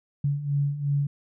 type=beating tone pair; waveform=sine; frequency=140.6 / 143.4 Hz; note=C#3 / D3; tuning=+25 / -41 cents; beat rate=2.8 Hz; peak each=-29 / -24 dBFS; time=0.24-1.07 s; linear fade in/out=5 ms; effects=none